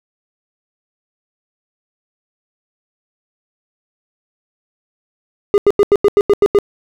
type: tone bursts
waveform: triangle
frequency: 407.4 Hz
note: G#4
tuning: 33 cents flat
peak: -4 dBFS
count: 9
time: 5.54-6.587 s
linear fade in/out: 0 ms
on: 39 ms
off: 87 ms
effects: none